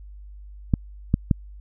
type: clicks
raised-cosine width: 5 ms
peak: -5 dBFS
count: 3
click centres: 0.738 / 1.141 / 1.312 s
effects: added 50 Hz sine -39 dBFS peak until 1.6 s